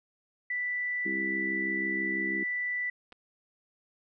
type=tone; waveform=sine; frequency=1975.5 Hz; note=B6; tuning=in tune; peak=-29 dBFS; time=0.5-2.9 s; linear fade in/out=5 ms
type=harmonic tone; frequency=66.1 Hz; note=C2; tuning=18 cents sharp; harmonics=3 / 4 / 5 / 6; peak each=-38 / -41 / -36 / -42 dBFS; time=1.05-2.44 s; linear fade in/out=10 ms
type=clicks; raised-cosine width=0.3 ms; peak=-34 dBFS; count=2; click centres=3.122 / 3.126 s
effects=none